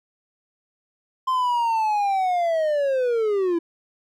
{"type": "linear sweep", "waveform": "triangle", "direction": "down", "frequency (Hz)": [1046.5, 329.6], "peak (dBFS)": -17, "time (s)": [1.27, 3.59], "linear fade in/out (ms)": 10, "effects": []}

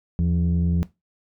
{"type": "tone pair together", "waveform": "sine", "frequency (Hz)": [80.8, 171.21], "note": ["E2", "F3"], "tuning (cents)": [-34, -34], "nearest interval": "octave + minor second", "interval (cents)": 1300, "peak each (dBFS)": -19, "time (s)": [0.19, 0.83], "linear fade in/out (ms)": 0, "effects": ["noise-tail reverb RT60 0.2 s tail -18 dB re dry", "tanh soft clip ceiling -15 dBFS"]}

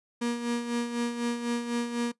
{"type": "tone with tremolo", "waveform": "35% pulse", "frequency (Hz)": 237.7, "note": "A#3", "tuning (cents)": 34, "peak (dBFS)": -24, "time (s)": [0.21, 2.12], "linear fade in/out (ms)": 10, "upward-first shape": "sine", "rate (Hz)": 4, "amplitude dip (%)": 60, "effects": ["noise-tail reverb RT60 0.1 s tail -19 dB re dry", "resampled to 24000 Hz"]}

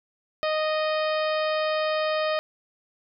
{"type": "harmonic tone", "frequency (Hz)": 620, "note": "D#5", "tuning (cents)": -6, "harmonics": [1, 2, 3, 4, 5, 6, 7, 8], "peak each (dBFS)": [-24, -30, -34, -36, -38, -40, -41, -42], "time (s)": [0.43, 2.39], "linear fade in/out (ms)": 0, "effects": []}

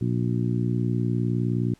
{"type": "harmonic tone", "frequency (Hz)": 59.7, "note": "A#1", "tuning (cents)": 42, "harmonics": [2, 3, 4, 5, 6], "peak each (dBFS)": [-24, -28, -30, -32, -34], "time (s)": [0.01, 1.74], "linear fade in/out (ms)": 5, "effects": ["pink hiss -60 dBFS RMS until 1.79 s", "low-pass 10000 Hz 12 dB/octave"]}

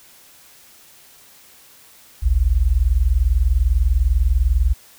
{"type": "tone pair together", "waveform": "sine", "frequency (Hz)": [48.77, 68.8], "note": ["G1", "C#2"], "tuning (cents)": [-8, -12], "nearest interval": "tritone", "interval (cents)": 596, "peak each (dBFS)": -16, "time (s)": [2.22, 4.74], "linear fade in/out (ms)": 20, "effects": ["white hiss -48 dBFS RMS until 4.98 s"]}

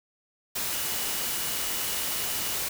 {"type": "tone in noise", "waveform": "sine", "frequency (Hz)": 2924, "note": "F#7", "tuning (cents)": -21, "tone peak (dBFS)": -41, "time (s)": [0.72, 2.55], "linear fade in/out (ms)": 10, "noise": "white", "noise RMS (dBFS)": -30, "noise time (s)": [0.55, 2.69], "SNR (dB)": -14, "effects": []}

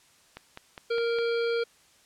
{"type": "click train", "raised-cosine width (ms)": 0.3, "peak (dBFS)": -24, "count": 5, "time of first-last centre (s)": [0.37, 1.186], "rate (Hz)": 4.9}
{"type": "harmonic tone", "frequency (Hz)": 466.2, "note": "A#4", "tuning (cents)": 0, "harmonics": [1, 3, 5, 7, 9, 10], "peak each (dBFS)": [-25, -35, -39, -42, -44, -45], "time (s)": [0.9, 1.64], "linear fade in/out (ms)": 10}
{"effects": ["white hiss -60 dBFS RMS until 2.05 s", "low-pass 9000 Hz 12 dB/octave"]}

